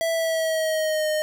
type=tone with pitch glide; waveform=square; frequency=659.3 to 615.1 Hz; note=E5 to D#5; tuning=0 to -20 cents; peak=-22 dBFS; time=0.01-1.22 s; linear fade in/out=0 ms; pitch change=-120 cents; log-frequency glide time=0.12-1.09 s; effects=none